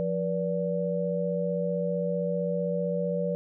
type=tone cluster; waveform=sine; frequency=174.5 / 482.5 / 578 Hz; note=F3 / B4 / D5; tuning=-1 / -40 / -28 cents; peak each=-30 dBFS; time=0-3.35 s; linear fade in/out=0 ms; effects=none